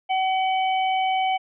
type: harmonic tone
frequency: 757 Hz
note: F#5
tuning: 39 cents sharp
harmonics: 1 / 3 / 4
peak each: -20 / -30 / -32 dBFS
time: 0.09-1.38 s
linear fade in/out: 20 ms
effects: none